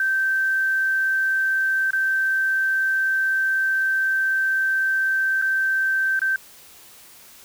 sine tone with dropouts, 1556 Hz, G6, 13 cents flat, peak -18 dBFS, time 0-6.36 s, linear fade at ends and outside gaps 2 ms, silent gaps 1.907-1.932 / 5.416-5.422 / 6.193-6.217 s, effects white hiss -47 dBFS RMS until 7.44 s

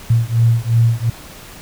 sine beating tone pair, 114.4 / 117.2 Hz, A#2 / A#2, -32 / +10 cents, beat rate 2.8 Hz, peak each -14 dBFS, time 0.1-1.1 s, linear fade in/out 5 ms, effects pink hiss -37 dBFS RMS until 1.61 s

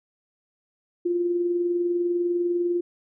sine tone with tremolo, 349.2 Hz, F4, in tune, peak -19 dBFS, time 1.05-2.81 s, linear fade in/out 10 ms, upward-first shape triangle, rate 20 Hz, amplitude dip 45%, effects none

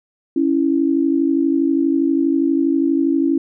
sine tone pair together, 277.2 / 329.6 Hz, C#4 / E4, 0 / 0 cents, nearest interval minor third, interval 300 cents, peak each -16 / -17 dBFS, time 0.36-3.38 s, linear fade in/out 5 ms, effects none

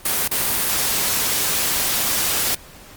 white noise with dropouts, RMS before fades -20 dBFS, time 0.05-2.55 s, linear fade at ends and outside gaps 5 ms, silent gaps 0.279-0.312 s, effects pink hiss -43 dBFS RMS until 2.96 s + Opus 32 kbps

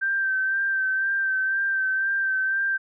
sine tone with vibrato, 1562 Hz, G6, 7 cents flat, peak -21 dBFS, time 0.01-2.78 s, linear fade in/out 20 ms, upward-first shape sine, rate 2 Hz, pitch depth 27 cents each way, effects none

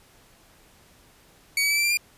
sawtooth tone with pitch steps, 2251 / 2280 / 2309 / 2338 / 2368 / 2399 Hz, C#7 / C#7 / D7 / D7 / D7 / D7, +26 / +48 / -30 / -8 / +14 / +36 cents, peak -17 dBFS, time 1.57-1.972 s, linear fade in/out 2 ms, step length 67 ms, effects pink hiss -56 dBFS RMS until 2.17 s + resampled to 32000 Hz

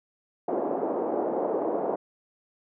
pink band-pass noise, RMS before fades -28 dBFS, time 0.48-1.96 s, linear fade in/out 5 ms, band 310 to 760 Hz, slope 24 dB/octave, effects none

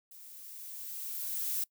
violet noise with level ramp, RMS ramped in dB -52 to -32 dBFS, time 0.11-1.64 s, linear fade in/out 5 ms, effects noise-tail reverb RT60 0.1 s tail -23 dB re dry

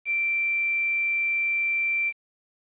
sine tone with quantisation, 2349 Hz, D7, in tune, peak -22 dBFS, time 0.05-2.13 s, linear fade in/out 50 ms, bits 7, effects resampled to 8000 Hz

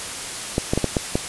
clicks, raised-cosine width 2 ms, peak -5 dBFS, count 6, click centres 0.581 / 0.735 / 0.776 / 0.843 / 0.968 / 1.155 s, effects white hiss -30 dBFS RMS until 1.28 s + resampled to 24000 Hz

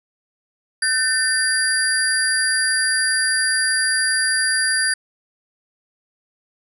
sine tone cluster, 1528 / 1795 / 4765 / 9870 Hz, G6 / A6 / D8 / D#9, -45 / +34 / +24 / -15 cents, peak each -22 dBFS, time 0.82-4.94 s, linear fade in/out 5 ms, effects none

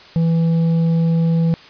sine tone with tanh clipping, 165.3 Hz, E3, 5 cents sharp, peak -14 dBFS, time 0.16-1.54 s, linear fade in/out 0 ms, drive 6 dB, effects white hiss -42 dBFS RMS until 1.69 s + resampled to 11025 Hz

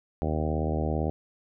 harmonic tone with a mistuned harmonic, 77.78 Hz, D#2, in tune, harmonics 1 / 2 / 3 / 4 / 5 / 6 / 7 / 8 / 9 / 10, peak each -29 / -32 / -34 / -35 / -36 / -37 / -37 / -38 / -39 / -39 dBFS, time 0.22-1.1 s, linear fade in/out 0 ms, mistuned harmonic 1, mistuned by +25 cents, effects none

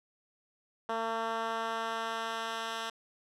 10% pulse tone with band-pass filter sweep, 226.2 Hz, A3, 48 cents sharp, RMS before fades -35 dBFS, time 0.89-2.9 s, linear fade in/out 5 ms, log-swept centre 880 to 2700 Hz, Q 0.71, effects none

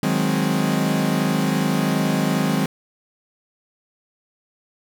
40% pulse chord, Ab dominant seventh, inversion second, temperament equal, 155.56 / 185 / 207.7 / 261.6 Hz, Eb3 / Gb3 / Ab3 / C4, 0 / 0 / 0 / 0 cents, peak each -23 dBFS, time 0.03-2.66 s, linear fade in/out 2 ms, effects none

